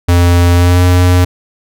square tone with pitch glide, 87.31 to 89.66 Hz, F2 to F2, 0 to +46 cents, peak -6 dBFS, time 0.08-1.25 s, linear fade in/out 10 ms, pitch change +46 cents, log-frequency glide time 0.53-0.83 s, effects none

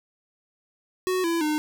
square tone with pitch steps, 370 / 335.4 / 304 Hz, F#4 / E4 / D#4, 0 / +30 / -40 cents, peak -23 dBFS, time 1.07-1.58 s, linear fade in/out 0 ms, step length 170 ms, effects none

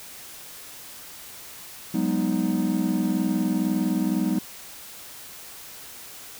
triangle chord, G# minor seventh, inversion third, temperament equal with one note detuned, 185 / 204.7 / 246.9 / 311.1 Hz, F#3 / G#3 / B3 / D#4, 0 / -25 / 0 / 0 cents, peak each -25 dBFS, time 1.94-4.39 s, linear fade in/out 5 ms, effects white hiss -42 dBFS RMS until 6.39 s

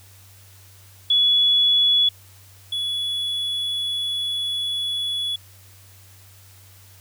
sine / triangle tone pair in turn, 3397 / 3397 Hz, G#7 / G#7, +38 / +38 cents, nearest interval unison, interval 0 cents, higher neither, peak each -14 / -21 dBFS, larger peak first, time 1.1-2.09 / 2.72-5.36 s, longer second, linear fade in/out 5 ms, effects added 96 Hz sine -48 dBFS peak until 7 s + white hiss -51 dBFS RMS until 7 s

